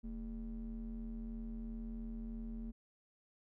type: ring-modulated tone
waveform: triangle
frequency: 92.5 Hz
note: F#2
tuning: in tune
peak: -36 dBFS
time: 0.03-2.72 s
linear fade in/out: 20 ms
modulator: 134 Hz
effects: none